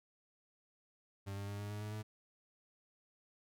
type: tone with pitch steps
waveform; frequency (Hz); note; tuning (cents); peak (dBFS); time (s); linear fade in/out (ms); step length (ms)
40% pulse; 98.7 / 100.08 / 101.47 / 102.89 / 104.33 / 105.78 / 107.26; G2 / G2 / G#2 / G#2 / G#2 / G#2 / A2; +12 / +36 / -40 / -16 / +8 / +32 / -44; -40; 1.26-2.03; 20; 110
effects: none